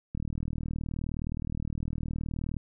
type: click train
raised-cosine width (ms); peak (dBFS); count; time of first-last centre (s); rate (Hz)
5; -21; 96; 0.15-2.567; 39.3
effects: none